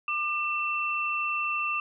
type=tone pair together; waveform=sine; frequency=1197 / 2687 Hz; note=D6 / E7; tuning=+33 / +33 cents; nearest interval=octave + major second; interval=1400 cents; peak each=-30 / -28 dBFS; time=0.08-1.8 s; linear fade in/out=2 ms; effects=none